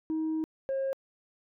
sine tone pair in turn, 316.4 / 538.6 Hz, D#4 / C#5, +29 / -50 cents, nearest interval major sixth, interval 921 cents, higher second, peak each -26 dBFS, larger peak neither, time 0.1-0.44 / 0.69-0.93 s, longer first, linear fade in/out 0 ms, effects tanh soft clip ceiling -26 dBFS

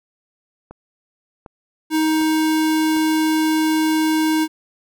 click train, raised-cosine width 1 ms, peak -23 dBFS, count 4, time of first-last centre 0.71-2.966 s, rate 1.33 Hz
square tone, 314.2 Hz, D#4, 17 cents sharp, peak -16 dBFS, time 1.9-4.48 s, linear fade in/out 50 ms
effects none

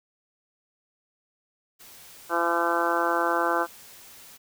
white noise, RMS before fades -48 dBFS, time 1.79-4.38 s, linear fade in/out 20 ms
harmonic tone, 170 Hz, F3, 46 cents flat, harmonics 2 / 3 / 4 / 5 / 6 / 7 / 8 / 9, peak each -30 / -30 / -30 / -30 / -30 / -30 / -30 / -30 dBFS, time 2.29-3.67 s, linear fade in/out 50 ms
effects none

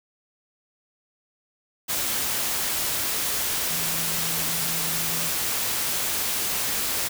sine tone in noise, 164.81 Hz, E3, in tune, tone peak -37 dBFS, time 3.69-5.3 s, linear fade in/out 20 ms, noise white, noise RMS -26 dBFS, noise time 1.88-7.09 s, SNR -14 dB, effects none

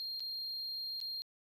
triangle tone with dropouts, 4211 Hz, C8, 10 cents sharp, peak -36 dBFS, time 0-1.22 s, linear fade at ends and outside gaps 0 ms, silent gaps 0.196-0.204 / 1.003-1.013 s, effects tanh soft clip ceiling -32 dBFS

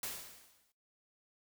white noise with exponential decay, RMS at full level -38 dBFS, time 0.03-0.72 s, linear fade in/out 2 ms, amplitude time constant 150 ms, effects noise-tail reverb RT60 0.2 s tail -17 dB re dry

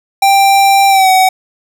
square tone with pitch glide, 787 to 752.8 Hz, G5 to F#5, +7 to +30 cents, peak -6 dBFS, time 0.22-1.29 s, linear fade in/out 5 ms, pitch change -77 cents, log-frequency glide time 0.89-1.09 s, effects none

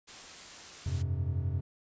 white noise, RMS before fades -47 dBFS, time 0.07-1.03 s, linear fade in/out 20 ms
triangle chord, F suspended second, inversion none, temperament equal with one note detuned, 87.31 / 98.79 / 130.81 Hz, F2 / G2 / C3, 0 / +14 / 0 cents, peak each -30 / -33 / -33 dBFS, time 0.86-1.61 s, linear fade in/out 5 ms
effects resampled to 16000 Hz

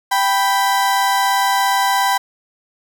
35% pulse tone pair together, 784 / 989.3 Hz, G5 / B5, 0 / +3 cents, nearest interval major third, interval 403 cents, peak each -15 dBFS, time 0.11-2.18 s, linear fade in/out 10 ms, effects none

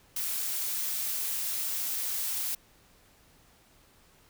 blue noise, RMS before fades -32 dBFS, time 0.16-2.55 s, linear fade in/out 5 ms, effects pink hiss -61 dBFS RMS until 4.29 s

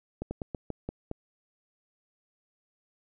slowing click train, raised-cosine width 2 ms, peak -20 dBFS, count 7, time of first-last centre 0.22-1.114 s, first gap 90 ms, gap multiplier 1.2, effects none

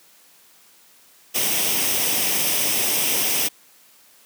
white noise with comb filter, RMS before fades -21 dBFS, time 1.34-3.49 s, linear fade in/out 20 ms, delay 0.35 ms, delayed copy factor +0.55, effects white hiss -53 dBFS RMS until 4.25 s + high-pass 150 Hz 12 dB/octave

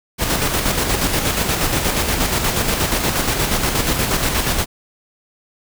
pink noise with tremolo, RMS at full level -17 dBFS, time 0.18-4.66 s, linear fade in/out 50 ms, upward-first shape square, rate 8.4 Hz, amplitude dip 40%, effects none

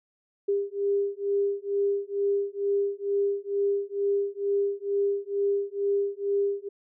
sine beating tone pair, 400 / 402.2 Hz, G4 / G4, +35 / +44 cents, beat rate 2.2 Hz, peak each -27 dBFS, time 0.48-6.69 s, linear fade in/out 10 ms, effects none

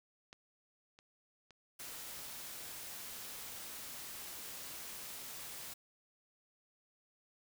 clicks, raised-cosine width 0.2 ms, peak -34 / -41 / -40 dBFS, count 3, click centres 0.329 / 0.989 / 1.507 s
white noise, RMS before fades -47 dBFS, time 1.79-5.74 s, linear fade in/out 10 ms
effects none

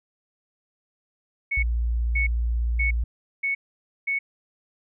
sine tone bursts, 2214 Hz, C#7, 3 cents flat, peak -22 dBFS, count 5, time 1.51-4.19 s, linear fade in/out 10 ms, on 120 ms, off 520 ms
sine tone, 58.27 Hz, A#1, in tune, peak -21 dBFS, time 1.57-3.04 s, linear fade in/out 5 ms
effects none

